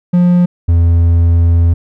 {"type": "tone pair in turn", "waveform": "triangle", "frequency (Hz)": [177, 84.63], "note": ["F3", "E2"], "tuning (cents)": [23, 46], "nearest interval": "octave + minor second", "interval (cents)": 1277, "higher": "first", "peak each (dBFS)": -4, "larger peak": "neither", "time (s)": [[0.13, 0.46], [0.68, 1.74]], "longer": "second", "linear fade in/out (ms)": 10, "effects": []}